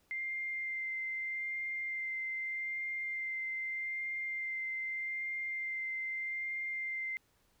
sine tone with vibrato, 2093 Hz, C7, in tune, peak -35 dBFS, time 0.11-7.17 s, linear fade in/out 0 ms, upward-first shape sine, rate 0.81 Hz, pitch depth 11 cents each way, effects pink hiss -72 dBFS RMS until 7.6 s

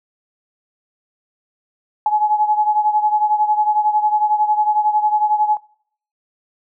sine beating tone pair, 845 / 856 Hz, G#5 / A5, +30 / -48 cents, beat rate 11 Hz, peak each -15 / -19 dBFS, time 2.06-5.57 s, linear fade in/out 2 ms, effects noise-tail reverb RT60 0.6 s tail -24 dB re dry

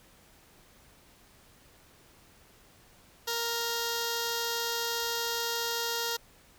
5% pulse tone with notch filter, 466.2 Hz, A#4, in tune, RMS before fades -32 dBFS, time 3.27-6.17 s, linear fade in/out 10 ms, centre 2300 Hz, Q 1.9, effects pink hiss -59 dBFS RMS until 6.58 s

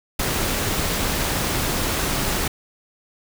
pink noise with amplitude modulation, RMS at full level -21 dBFS, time 0.19-2.48 s, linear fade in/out 5 ms, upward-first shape sine, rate 238 Hz, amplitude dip 40%, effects none

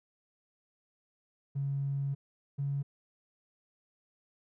triangle tone pair in turn, 139 / 140.21 Hz, C#3 / C#3, +5 / +20 cents, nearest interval unison, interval 15 cents, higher second, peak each -26 dBFS, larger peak neither, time 1.55-2.15 / 2.58-2.83 s, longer first, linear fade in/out 20 ms, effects tanh soft clip ceiling -28 dBFS

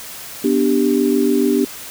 sine chord, G major, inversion first, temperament equal, 246.9 / 293.7 / 392 Hz, B3 / D4 / G4, 0 / 0 / 0 cents, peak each -17 dBFS, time 0.44-1.65 s, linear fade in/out 5 ms, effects white hiss -33 dBFS RMS until 1.9 s

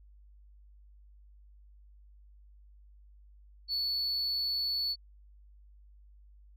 sine tone, 4435 Hz, C#8, in tune, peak -27 dBFS, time 3.68-4.96 s, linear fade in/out 50 ms, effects tanh soft clip ceiling -28 dBFS + added 50 Hz sine -54 dBFS peak until 6.56 s

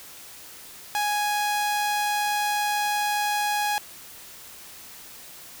sawtooth tone, 830.6 Hz, G#5, in tune, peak -19 dBFS, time 0.95-3.78 s, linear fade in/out 0 ms, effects white hiss -44 dBFS RMS until 5.6 s

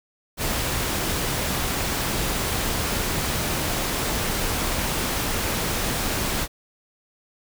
pink noise, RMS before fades -25 dBFS, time 0.37-6.48 s, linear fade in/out 50 ms, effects none

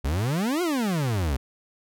40% pulse exponential two-way sweep, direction up then down, 62.4 to 370 to 62.4 Hz, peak -22 dBFS, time 0.04-1.37 s, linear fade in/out 10 ms, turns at 0.62 s, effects none

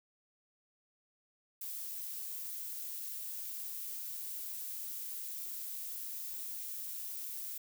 violet noise, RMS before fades -42 dBFS, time 1.61-7.58 s, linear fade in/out 5 ms, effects none

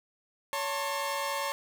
sawtooth tone cluster, 562 / 896 / 1074 Hz, C#5 / A5 / C6, +24 / +31 / +45 cents, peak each -31 dBFS, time 0.53-1.52 s, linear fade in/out 0 ms, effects none

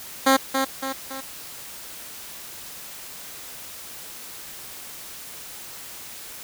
10% pulse tone with echo, 267.5 Hz, C4, 38 cents sharp, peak -6 dBFS, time 0.26-0.37 s, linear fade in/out 10 ms, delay 280 ms, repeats 3, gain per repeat -6 dB, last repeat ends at 1.21 s, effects white hiss -39 dBFS RMS until 6.43 s

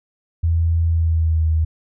sine tone with pitch glide, 83 to 79.57 Hz, E2 to D#2, +12 to +39 cents, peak -14 dBFS, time 0.43-1.65 s, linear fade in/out 10 ms, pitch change -73 cents, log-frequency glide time 0.87-1.47 s, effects none

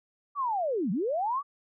sine linear two-way sweep, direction down then up, 1179 to 164.81 to 1179 Hz, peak -26 dBFS, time 0.35-1.43 s, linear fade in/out 50 ms, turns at 0.91 s, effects none

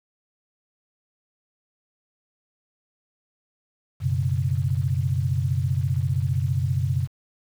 sine chord, F# suspended fourth, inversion none, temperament equal, 92.5 / 123.47 / 138.59 Hz, F#2 / B2 / C#3, 0 / 0 / 0 cents, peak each -25 dBFS, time 4-7.08 s, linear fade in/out 50 ms, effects 8-bit

